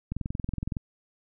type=click train; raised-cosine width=5 ms; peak=-18 dBFS; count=15; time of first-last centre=0.12-0.768 s; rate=21.6 Hz; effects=none